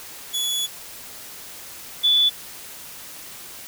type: tone pair in turn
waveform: sawtooth / sine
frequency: 3407 / 3463 Hz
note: G#7 / A7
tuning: +44 / -28 cents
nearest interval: unison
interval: 28 cents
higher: second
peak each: -19 / -14 dBFS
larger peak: second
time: 0.33-0.67 / 2.03-2.3 s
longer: first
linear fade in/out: 20 ms
effects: white hiss -39 dBFS RMS until 3.67 s